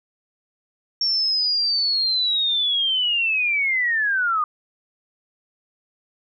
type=linear sweep; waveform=sine; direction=down; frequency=5500 to 1200 Hz; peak=-18 dBFS; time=1.01-4.44 s; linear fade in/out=2 ms; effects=none